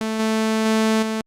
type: tone with level steps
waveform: sawtooth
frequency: 220 Hz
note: A3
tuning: in tune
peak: -18 / -14 / -12 / -18 dBFS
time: 0.01-1.21 s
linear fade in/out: 0 ms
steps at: 0.19 / 0.65 / 1.02 s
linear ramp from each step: 10 ms
effects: low-pass 10000 Hz 12 dB/octave + Opus 48 kbps